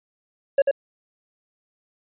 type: tone with echo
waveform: triangle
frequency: 554.4 Hz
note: C#5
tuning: in tune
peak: -11 dBFS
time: 0.58-0.62 s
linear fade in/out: 5 ms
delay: 92 ms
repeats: 1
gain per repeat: -3 dB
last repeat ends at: 0.712 s
effects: resampled to 8000 Hz